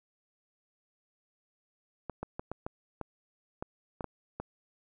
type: clicks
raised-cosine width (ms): 1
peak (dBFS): -22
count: 10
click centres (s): 2.097 / 2.23 / 2.395 / 2.516 / 2.665 / 3.013 / 3.625 / 4.008 / 4.043 / 4.4
effects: none